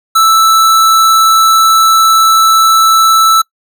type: tone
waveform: square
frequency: 1318.5 Hz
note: E6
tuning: in tune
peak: -5 dBFS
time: 0.15-3.42 s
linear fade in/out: 10 ms
effects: noise-tail reverb RT60 0.1 s tail -24 dB re dry